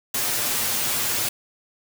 white noise with comb filter, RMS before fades -24 dBFS, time 0.14-1.29 s, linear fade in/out 5 ms, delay 8.4 ms, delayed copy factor +0.9, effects none

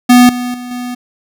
square tone with level steps, 246.4 Hz, B3, 4 cents flat, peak -3 / -17 / -24 / -20 dBFS, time 0.09-0.95 s, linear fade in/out 10 ms, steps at 0.29 / 0.54 / 0.71 s, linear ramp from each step 2 ms, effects none

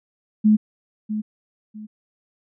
sine tone with echo, 213.7 Hz, G#3, 50 cents sharp, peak -11 dBFS, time 0.44-0.57 s, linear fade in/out 20 ms, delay 650 ms, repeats 2, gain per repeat -11 dB, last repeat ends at 1.87 s, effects none

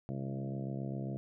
harmonic tone with a mistuned harmonic, 67.3 Hz, C2, 49 cents sharp, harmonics 2 / 3 / 4 / 5 / 6 / 7 / 8 / 9 / 10, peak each -38 / -41 / -47 / -46 / -52 / -53 / -53 / -52 / -51 dBFS, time 0.09-1.17 s, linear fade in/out 0 ms, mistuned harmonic 2, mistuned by -18 cents, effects none

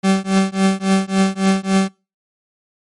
40% pulse tone with tremolo, 192.5 Hz, G3, 31 cents flat, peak -9 dBFS, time 0.03-1.89 s, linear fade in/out 20 ms, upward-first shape triangle, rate 3.6 Hz, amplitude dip 100%, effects noise-tail reverb RT60 0.3 s tail -25 dB re dry + MP3 48 kbps

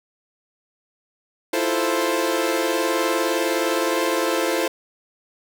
sawtooth chord, F major seventh, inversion third, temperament equal, 329.6 / 349.2 / 440 / 523.3 Hz, E4 / F4 / A4 / C5, 0 / 0 / 0 / 0 cents, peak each -21 / -23 / -22 / -20 dBFS, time 1.53-4.68 s, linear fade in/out 5 ms, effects none

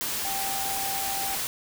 sine tone in noise, 784 Hz, G5, in tune, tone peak -32 dBFS, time 0.25-1.35 s, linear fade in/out 0 ms, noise white, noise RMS -30 dBFS, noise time 0.01-1.47 s, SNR -5 dB, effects none

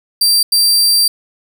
sawtooth tone bursts at uneven times, 4700 Hz, D8, 1 cent sharp, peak -6 dBFS, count 2, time 0.21-0.43 / 0.52-1.08 s, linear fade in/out 5 ms, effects none

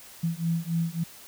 sine beating tone pair, 164.81 / 168.41 Hz, E3 / E3, 0 / +37 cents, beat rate 3.6 Hz, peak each -28 dBFS, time 0.23-1.04 s, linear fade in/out 10 ms, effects white hiss -48 dBFS RMS until 1.27 s

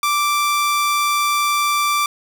sawtooth tone, 1173 Hz, D6, 2 cents flat, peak -12 dBFS, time 0.03-2.06 s, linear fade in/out 2 ms, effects none

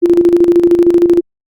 sine tone with tremolo, 345.7 Hz, F4, 18 cents flat, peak -3 dBFS, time 0.02-1.21 s, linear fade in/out 20 ms, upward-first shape square, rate 13 Hz, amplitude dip 60%, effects Opus 32 kbps

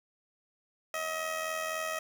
15% pulse tone with amplitude modulation, 635 Hz, D#5, 35 cents sharp, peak -24 dBFS, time 0.94-1.99 s, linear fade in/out 2 ms, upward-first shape sine, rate 83.7 Hz, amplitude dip 50%, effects 9-bit

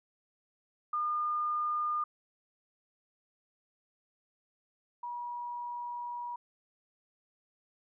sine tone pair in turn, 1213 / 962.8 Hz, D#6 / B5, -44 / -44 cents, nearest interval major third, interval 400 cents, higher first, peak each -29 / -36 dBFS, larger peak first, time 0.93-2.04 / 5.03-6.36 s, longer second, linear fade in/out 5 ms, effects none

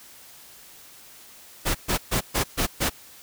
pink noise bursts, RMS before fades -23 dBFS, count 6, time 1.65-2.9 s, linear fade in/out 20 ms, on 100 ms, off 130 ms, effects white hiss -48 dBFS RMS until 3.22 s

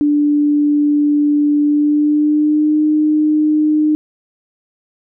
sine tone with pitch glide, 293.7 to 304.9 Hz, D4 to D#4, 0 to -35 cents, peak -10 dBFS, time 0.01-3.95 s, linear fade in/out 0 ms, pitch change +65 cents, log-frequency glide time 1.63-2.82 s, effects none

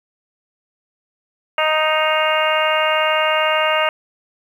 harmonic tone, 311.1 Hz, D#4, in tune, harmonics 2 / 3 / 4 / 5 / 6 / 7 / 8 / 9, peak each -19 / -23 / -21 / -25 / -28 / -24 / -29 / -22 dBFS, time 1.58-3.89 s, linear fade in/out 2 ms, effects 8-bit

